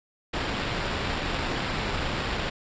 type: noise with sample-and-hold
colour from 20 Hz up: pink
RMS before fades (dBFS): -29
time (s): 0.33-2.5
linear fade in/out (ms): 10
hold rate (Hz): 6300
effects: resampled to 16000 Hz